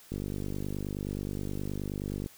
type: click train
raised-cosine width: 3 ms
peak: -22 dBFS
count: 107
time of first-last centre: 0.12-2.261 s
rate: 49.5 Hz
effects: white hiss -55 dBFS RMS until 2.37 s